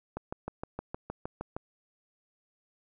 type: click train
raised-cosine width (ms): 1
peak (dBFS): -21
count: 10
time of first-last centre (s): 0.17-1.565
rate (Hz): 6.45
effects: none